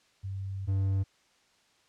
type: tone pair in turn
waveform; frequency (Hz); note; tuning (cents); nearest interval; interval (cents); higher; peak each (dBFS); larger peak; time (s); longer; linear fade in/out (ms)
sine / triangle; 96.9 / 96.9; G2 / G2; -20 / -20; unison; 0; neither; -33 / -23; second; 0.23-0.67 / 0.67-1.04; first; 20
effects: white hiss -66 dBFS RMS until 1.88 s + low-pass 6000 Hz 12 dB/octave